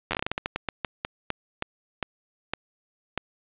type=slowing click train; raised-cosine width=0.3 ms; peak=-10 dBFS; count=20; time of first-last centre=0.11-3.177 s; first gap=10 ms; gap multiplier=1.26; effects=resampled to 8000 Hz + 8-bit